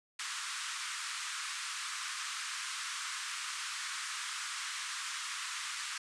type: band-pass noise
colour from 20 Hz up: pink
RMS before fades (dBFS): -40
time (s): 0.19-5.98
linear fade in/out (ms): 5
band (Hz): 1100 to 9400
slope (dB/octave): 48
effects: none